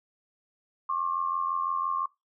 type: tone pair together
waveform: sine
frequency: 1076 / 1161.9 Hz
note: C6 / D6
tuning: +48 / -19 cents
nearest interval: minor second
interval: 133 cents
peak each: -28 / -31 dBFS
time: 0.89-2.06 s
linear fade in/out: 5 ms
effects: noise-tail reverb RT60 0.2 s tail -20 dB re dry